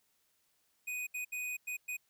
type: tone bursts at uneven times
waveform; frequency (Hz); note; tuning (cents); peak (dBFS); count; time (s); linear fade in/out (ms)
square; 2489; D#7; 0; -37; 5; 0.87-1.07 / 1.14-1.25 / 1.32-1.57 / 1.67-1.77 / 1.88-1.97; 10
effects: white hiss -75 dBFS RMS until 2.09 s